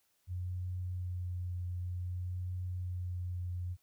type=tone with vibrato; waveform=sine; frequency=90 Hz; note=F#2; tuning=47 cents flat; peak=-35 dBFS; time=0.27-3.77 s; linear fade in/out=50 ms; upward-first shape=triangle; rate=0.54 Hz; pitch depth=18 cents each way; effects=white hiss -75 dBFS RMS until 3.82 s

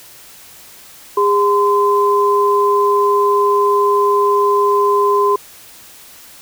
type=tone pair together; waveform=sine; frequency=407.1 / 1026.7 Hz; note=G#4 / C6; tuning=-35 / -33 cents; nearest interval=octave + major third; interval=1602 cents; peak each=-13 dBFS; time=1.17-5.36 s; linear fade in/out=5 ms; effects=white hiss -40 dBFS RMS until 6.41 s

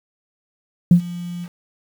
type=tone with ADSR envelope; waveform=sine; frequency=174.61 Hz; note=F3; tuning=in tune; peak=-4 dBFS; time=0.91-1.49 s; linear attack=3 ms; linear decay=93 ms; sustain=-22 dB; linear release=57 ms; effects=tanh soft clip ceiling -1 dBFS + 7-bit

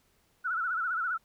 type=tone with vibrato; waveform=sine; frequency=1396.9 Hz; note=F6; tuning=in tune; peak=-28 dBFS; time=0.44-1.18 s; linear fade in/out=20 ms; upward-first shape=sine; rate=15 Hz; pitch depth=120 cents each way; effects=pink hiss -69 dBFS RMS until 1.24 s

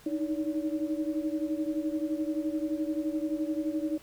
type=tone cluster; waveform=sine; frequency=305.9 / 317.5 / 570 Hz; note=D#4 / D#4 / C#5; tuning=-29 / +35 / +48 cents; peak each=-31 / -32 / -38 dBFS; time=0.06-3.98 s; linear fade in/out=5 ms; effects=pink hiss -55 dBFS RMS until 4.02 s

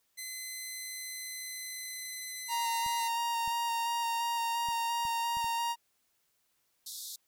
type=tone with pitch glide; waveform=10% pulse; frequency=2040 to 2026 Hz; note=C7 to B6; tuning=-44 to +44 cents; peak=-30 dBFS; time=0.17-3.09 s; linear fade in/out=20 ms; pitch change=-12 cents; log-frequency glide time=0.59-2.39 s
type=tone with vibrato; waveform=45% pulse; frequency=932 Hz; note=A#5; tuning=1 cent flat; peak=-30 dBFS; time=2.48-5.76 s; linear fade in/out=50 ms; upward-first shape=square; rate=2.9 Hz; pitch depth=10 cents each way
type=clicks; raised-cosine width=5 ms; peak=-38 dBFS; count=6; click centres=2.863 / 3.477 / 4.687 / 5.052 / 5.37 / 5.444 s
type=band-pass noise; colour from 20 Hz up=pink; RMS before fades=-43 dBFS; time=6.86-7.16 s; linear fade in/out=5 ms; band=3600 to 15000 Hz; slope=96 dB/octave
effects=white hiss -75 dBFS RMS until 7.27 s

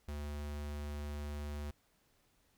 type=tone; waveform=square; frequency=73.42 Hz; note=D2; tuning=in tune; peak=-40 dBFS; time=0.08-1.71 s; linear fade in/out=5 ms; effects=pink hiss -73 dBFS RMS until 2.57 s

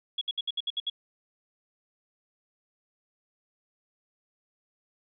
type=tone bursts; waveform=sine; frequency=3349 Hz; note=G#7; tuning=14 cents sharp; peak=-27 dBFS; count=8; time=0.18-0.899 s; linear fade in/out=5 ms; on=33 ms; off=65 ms; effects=none

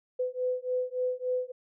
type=beating tone pair; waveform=sine; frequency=502 / 505.5 Hz; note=B4 / B4; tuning=+28 / +40 cents; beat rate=3.5 Hz; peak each=-31 dBFS; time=0.19-1.52 s; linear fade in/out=10 ms; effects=none

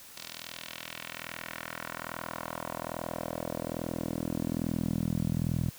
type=tone with band-pass filter sweep; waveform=10% pulse; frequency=41.2 Hz; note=E1; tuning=in tune; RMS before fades=-35 dBFS; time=0.15-5.71 s; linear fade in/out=20 ms; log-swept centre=4700 to 130 Hz; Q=1.4; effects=white hiss -50 dBFS RMS until 5.78 s

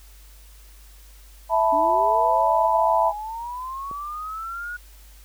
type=chord; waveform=sine; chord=E suspended fourth; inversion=none; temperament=equal; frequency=659.3 / 880 / 987.8 Hz; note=E5 / A5 / B5; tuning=0 / 0 / 0 cents; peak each=-21 dBFS; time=1.49-3.13 s; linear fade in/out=50 ms
type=linear sweep; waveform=sine; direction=up; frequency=277.2 to 1462 Hz; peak=-29 dBFS; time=1.72-4.77 s; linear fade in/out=10 ms
type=click; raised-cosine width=2 ms; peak=-27 dBFS; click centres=3.913 s
effects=added 50 Hz sine -45 dBFS peak until 5.24 s + white hiss -53 dBFS RMS until 5.24 s

